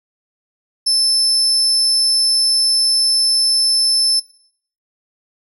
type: tone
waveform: 35% pulse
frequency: 5274 Hz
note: E8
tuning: in tune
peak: -10 dBFS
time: 0.86-4.2 s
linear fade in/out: 10 ms
effects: noise-tail reverb RT60 0.6 s tail -19 dB re dry